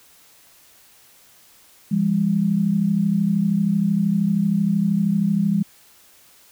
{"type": "tone pair together", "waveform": "sine", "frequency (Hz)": [169.68, 202.6], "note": ["F3", "G#3"], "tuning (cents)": [-50, -43], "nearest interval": "minor third", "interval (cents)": 307, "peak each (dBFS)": [-21, -18], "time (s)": [1.91, 5.63], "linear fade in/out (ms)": 10, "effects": ["white hiss -52 dBFS RMS until 6.51 s"]}